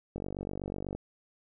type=click train; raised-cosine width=2 ms; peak=-23 dBFS; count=39; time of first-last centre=0.16-0.95 s; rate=48.1 Hz; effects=none